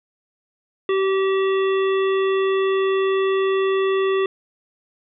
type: harmonic tone with a mistuned harmonic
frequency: 385.6 Hz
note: G4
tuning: 28 cents flat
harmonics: 1 / 3 / 5 / 7 / 9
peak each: -17 / -27 / -31 / -34 / -36 dBFS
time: 0.89-4.26 s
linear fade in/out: 2 ms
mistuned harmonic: 9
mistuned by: -16 cents
effects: none